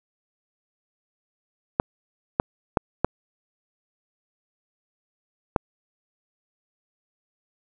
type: clicks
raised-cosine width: 1 ms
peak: -4 dBFS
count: 5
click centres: 1.799 / 2.399 / 2.772 / 3.046 / 5.562 s
effects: none